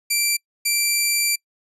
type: tone pair in turn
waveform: 10% pulse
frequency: 2349 / 2349 Hz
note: D7 / D7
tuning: 0 / 0 cents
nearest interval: unison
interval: 0 cents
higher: neither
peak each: -9 dBFS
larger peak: neither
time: 0.1-0.37 / 0.65-1.36 s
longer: second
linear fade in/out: 10 ms
effects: noise-tail reverb RT60 0.1 s tail -26 dB re dry + resampled to 32000 Hz